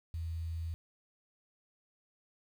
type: tone with quantisation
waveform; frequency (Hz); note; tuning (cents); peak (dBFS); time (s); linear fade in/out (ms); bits
sine; 82.41; E2; 0; -35; 0.14-0.74; 0; 10
effects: none